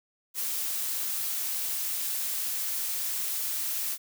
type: noise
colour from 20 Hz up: blue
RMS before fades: -31 dBFS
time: 0.34-3.98 s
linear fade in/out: 50 ms
effects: none

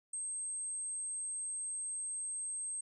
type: tone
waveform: sine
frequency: 8372 Hz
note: C9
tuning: in tune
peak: -37 dBFS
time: 0.13-2.81 s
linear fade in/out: 5 ms
effects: none

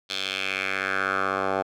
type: tone with band-pass filter sweep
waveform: 10% pulse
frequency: 96.1 Hz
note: G2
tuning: 34 cents flat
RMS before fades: -27 dBFS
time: 0.09-1.63 s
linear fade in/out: 20 ms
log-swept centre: 3800 to 830 Hz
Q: 2.8
effects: none

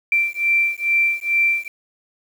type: beating tone pair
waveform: sine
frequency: 2349 / 2351.3 Hz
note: D7 / D7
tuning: 0 / +1 cents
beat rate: 2.3 Hz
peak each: -19 / -19 dBFS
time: 0.12-1.68 s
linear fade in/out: 2 ms
effects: 7-bit

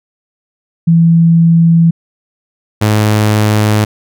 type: tone pair in turn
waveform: sine / sawtooth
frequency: 166.5 / 106.48 Hz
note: E3 / G#2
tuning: +18 / +44 cents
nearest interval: minor sixth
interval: 774 cents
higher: first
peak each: -4 dBFS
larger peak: neither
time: 0.87-1.91 / 2.81-3.85 s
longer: neither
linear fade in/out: 10 ms
effects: none

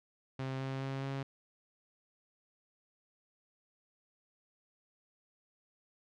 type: tone with pitch steps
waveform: sawtooth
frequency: 132.6 / 133.83 / 135.07 / 136.33 Hz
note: C3 / C3 / C#3 / C#3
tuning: +23 / +39 / -45 / -28 cents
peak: -32 dBFS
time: 0.39-1.23 s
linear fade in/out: 5 ms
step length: 210 ms
effects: low-pass 4000 Hz 12 dB/octave

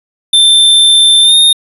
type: tone with pitch glide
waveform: square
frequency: 3562 to 3673 Hz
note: A7 to A#7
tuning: +21 to -26 cents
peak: -4 dBFS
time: 0.33-1.53 s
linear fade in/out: 5 ms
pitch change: +53 cents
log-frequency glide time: 1.22-1.35 s
effects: resampled to 32000 Hz

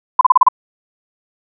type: tone bursts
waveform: sine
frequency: 1013 Hz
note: B5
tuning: 44 cents sharp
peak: -3 dBFS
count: 6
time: 0.19-0.486 s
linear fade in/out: 5 ms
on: 21 ms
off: 34 ms
effects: none

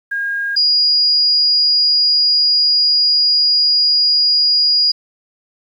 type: tone pair in turn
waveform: sine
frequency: 1624 / 4876 Hz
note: G#6 / D#8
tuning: -39 / -36 cents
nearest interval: octave + perfect fifth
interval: 1903 cents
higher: second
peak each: -17 / -10 dBFS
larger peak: second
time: 0.11-0.56 / 0.56-4.92 s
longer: second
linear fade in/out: 10 ms
effects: 8-bit

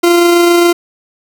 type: tone with amplitude modulation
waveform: 40% pulse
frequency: 345.6 Hz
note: F4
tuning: 18 cents flat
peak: -4 dBFS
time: 0.03-0.73 s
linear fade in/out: 10 ms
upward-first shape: sine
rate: 27.4 Hz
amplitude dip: 25%
effects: none

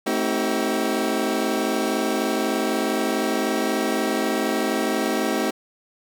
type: chord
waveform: 25% pulse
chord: A diminished seventh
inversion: none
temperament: just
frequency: 220 / 264 / 316.8 / 380.2 Hz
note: A3 / C4 / Eb4 / Gb4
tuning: 0 / +16 / +31 / +47 cents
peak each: -23 dBFS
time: 0.06-5.51 s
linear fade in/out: 10 ms
effects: none

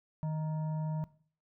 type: tone with frequency modulation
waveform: sine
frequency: 155.56 Hz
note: D#3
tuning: in tune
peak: -31 dBFS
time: 0.23-1.04 s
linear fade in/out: 0 ms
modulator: 780 Hz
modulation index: 0.33
effects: noise-tail reverb RT60 0.5 s tail -19 dB re dry

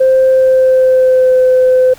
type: tone with pitch glide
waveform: sine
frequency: 523.3 to 511.6 Hz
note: C5 to C5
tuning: 0 to -39 cents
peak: -4 dBFS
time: 0-1.94 s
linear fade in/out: 10 ms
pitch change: -39 cents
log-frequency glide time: 0.27-1.41 s
effects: tanh soft clip ceiling -2 dBFS + pink hiss -39 dBFS RMS until 1.98 s

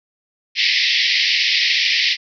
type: band-pass noise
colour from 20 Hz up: pink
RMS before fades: -17 dBFS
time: 0.55-2.17 s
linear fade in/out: 50 ms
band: 1900 to 5400 Hz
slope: 96 dB/octave
effects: none

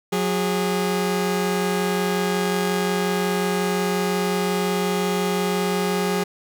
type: tone pair together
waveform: sawtooth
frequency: 182.2 / 410 Hz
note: F#3 / G#4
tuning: -26 / -22 cents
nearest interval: octave + major second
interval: 1404 cents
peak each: -19 dBFS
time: 0.12-6.24 s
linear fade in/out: 10 ms
effects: none

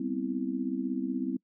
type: chord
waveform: sine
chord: C major seventh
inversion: second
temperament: just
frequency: 196.22 / 245.3 / 261.6 / 327 Hz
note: G3 / B3 / C4 / E4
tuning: +2 / -12 / 0 / -14 cents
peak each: -37 / -35 / -32 / -36 dBFS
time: 0-1.37 s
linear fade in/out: 5 ms
effects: noise-tail reverb RT60 0.1 s tail -25 dB re dry

